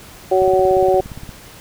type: harmonic tone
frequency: 187.2 Hz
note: F#3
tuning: 20 cents sharp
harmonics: 2 / 3 / 4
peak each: -14 / -16 / -17 dBFS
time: 0.31-1.01 s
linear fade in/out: 10 ms
type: click train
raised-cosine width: 5 ms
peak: -19 dBFS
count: 16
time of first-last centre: 0.42-1.292 s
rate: 17.2 Hz
effects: pink hiss -40 dBFS RMS until 1.6 s